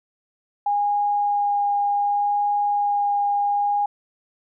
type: tone with vibrato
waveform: sine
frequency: 817 Hz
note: G#5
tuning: 29 cents flat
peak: -18 dBFS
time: 0.66-3.86 s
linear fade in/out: 5 ms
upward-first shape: sine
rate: 0.67 Hz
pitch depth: 8 cents each way
effects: none